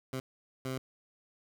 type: tone bursts at uneven times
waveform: 15% pulse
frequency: 130.81 Hz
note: C3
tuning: in tune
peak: -28 dBFS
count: 2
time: 0.13-0.2 / 0.65-0.78 s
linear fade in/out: 2 ms
effects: none